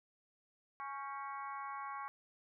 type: harmonic tone with a mistuned harmonic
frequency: 277.2 Hz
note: C#4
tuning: in tune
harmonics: 3 / 4 / 5 / 6 / 7 / 8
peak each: -47 / -43 / -53 / -55 / -56 / -56 dBFS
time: 0.8-2.08 s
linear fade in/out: 0 ms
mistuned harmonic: 6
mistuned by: -76 cents
effects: none